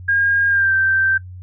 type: tone with pitch glide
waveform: sine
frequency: 1621 to 1563.1 Hz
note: G#6 to G6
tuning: -42 to -5 cents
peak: -13 dBFS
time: 0.08-1.18 s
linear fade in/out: 10 ms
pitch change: -63 cents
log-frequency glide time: 0.48-0.73 s
effects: noise-tail reverb RT60 0.1 s tail -19 dB re dry + added 91 Hz sine -32 dBFS peak until 1.42 s

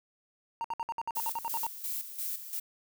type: tone bursts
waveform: triangle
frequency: 923 Hz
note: A#5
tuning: 17 cents flat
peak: -29 dBFS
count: 12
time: 0.61-1.666 s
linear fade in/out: 0 ms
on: 33 ms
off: 60 ms
type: noise with tremolo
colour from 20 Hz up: violet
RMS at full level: -35 dBFS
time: 1.15-2.6 s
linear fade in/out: 10 ms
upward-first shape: square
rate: 2.9 Hz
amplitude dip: 65%
effects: none

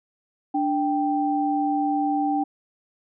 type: tone pair together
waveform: sine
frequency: 293.7 / 784 Hz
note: D4 / G5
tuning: 0 / 0 cents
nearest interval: octave + perfect fourth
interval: 1700 cents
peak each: -23 dBFS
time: 0.54-2.44 s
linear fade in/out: 10 ms
effects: none

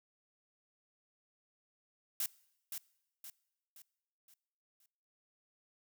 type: noise with echo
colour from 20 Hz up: blue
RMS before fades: -35 dBFS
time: 2.2-2.26 s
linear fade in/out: 2 ms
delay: 520 ms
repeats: 5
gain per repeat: -7 dB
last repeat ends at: 4.86 s
effects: noise-tail reverb RT60 0.9 s tail -23 dB re dry

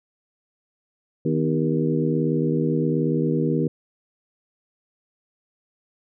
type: harmonic tone with a mistuned harmonic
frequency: 78.6 Hz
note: D#2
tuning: 18 cents sharp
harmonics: 2 / 3 / 4 / 5 / 6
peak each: -23 / -25 / -26 / -27 / -28 dBFS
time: 1.25-3.68 s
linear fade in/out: 5 ms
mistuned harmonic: 3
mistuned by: +80 cents
effects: none

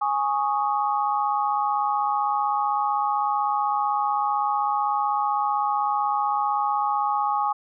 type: chord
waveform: sine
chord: Ab suspended fourth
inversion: none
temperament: equal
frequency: 830.6 / 1108.7 / 1244.5 Hz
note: Ab5 / Db6 / Eb6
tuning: 0 / 0 / 0 cents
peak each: -23 / -26 / -28 dBFS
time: 0.01-7.53 s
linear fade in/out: 10 ms
effects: none

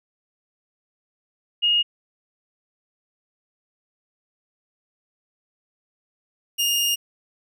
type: tone pair in turn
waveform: sine / sawtooth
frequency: 2860 / 2835 Hz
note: F7 / F7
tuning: +41 / +25 cents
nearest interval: unison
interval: 16 cents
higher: first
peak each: -16 dBFS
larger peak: neither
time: 1.62-1.83 / 6.58-6.96 s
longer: second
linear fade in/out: 20 ms
effects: none

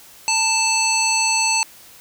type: harmonic tone with a mistuned harmonic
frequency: 880 Hz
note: A5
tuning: in tune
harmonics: 1 / 3 / 5 / 7 / 9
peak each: -22 / -21 / -23 / -24 / -22 dBFS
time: 0.28-1.63 s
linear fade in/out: 0 ms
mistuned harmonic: 1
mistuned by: +28 cents
effects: white hiss -45 dBFS RMS until 2 s

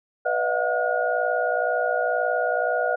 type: tone cluster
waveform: sine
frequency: 493.8 / 607 / 666 / 728 / 1440 Hz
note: B4 / D#5 / E5 / F#5 / F#6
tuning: 0 / -43 / +18 / -28 / -47 cents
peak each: -27 dBFS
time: 0.25-2.96 s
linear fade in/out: 10 ms
effects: none

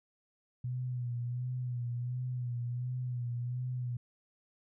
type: tone with vibrato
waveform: sine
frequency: 123.2 Hz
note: B2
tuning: 4 cents flat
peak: -33 dBFS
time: 0.64-3.97 s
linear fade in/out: 5 ms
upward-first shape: sine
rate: 1.4 Hz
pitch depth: 45 cents each way
effects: none

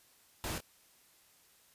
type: noise with echo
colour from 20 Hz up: pink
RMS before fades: -38 dBFS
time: 0.44-0.58 s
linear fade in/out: 0 ms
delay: 25 ms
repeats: 1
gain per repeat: -8 dB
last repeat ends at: 0.605 s
effects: white hiss -65 dBFS RMS until 1.74 s + resampled to 32000 Hz

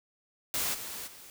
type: noise with level steps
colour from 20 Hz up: white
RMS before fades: -31 / -40 / -50 dBFS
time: 0.54-1.3 s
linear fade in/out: 0 ms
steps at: 0.73 / 1.06 s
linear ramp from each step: 20 ms
effects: none

